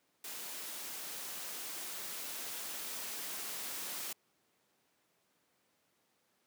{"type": "noise with level ramp", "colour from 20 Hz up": "white", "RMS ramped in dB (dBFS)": [-44, -41], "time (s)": [0.24, 4.13], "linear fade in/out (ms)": 5, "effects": ["pink hiss -75 dBFS RMS until 6.46 s", "high-pass 200 Hz 12 dB/octave"]}